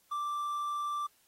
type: tone with quantisation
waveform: triangle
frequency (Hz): 1174.7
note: D6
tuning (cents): 0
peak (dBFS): -30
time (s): 0.11-1.07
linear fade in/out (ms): 10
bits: 10
effects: white hiss -68 dBFS RMS until 1.27 s + AAC 48 kbps